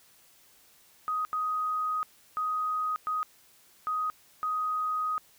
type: tone bursts at uneven times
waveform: sine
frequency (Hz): 1252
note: D#6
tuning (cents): +10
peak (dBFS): -27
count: 6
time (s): 1.08-1.25 / 1.33-2.03 / 2.37-2.96 / 3.07-3.23 / 3.87-4.1 / 4.43-5.18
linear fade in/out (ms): 0
effects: white hiss -60 dBFS RMS until 5.38 s